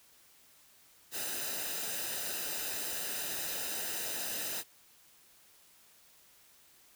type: noise with comb filter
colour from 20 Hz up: white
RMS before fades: -37 dBFS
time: 1.11-4.64 s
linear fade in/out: 50 ms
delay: 0.9 ms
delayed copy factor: -0.6
effects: white hiss -62 dBFS RMS until 6.95 s